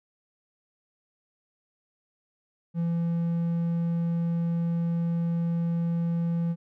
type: tone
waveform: triangle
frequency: 168.8 Hz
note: E3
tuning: 41 cents sharp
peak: -22 dBFS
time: 2.74-6.56 s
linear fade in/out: 50 ms
effects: none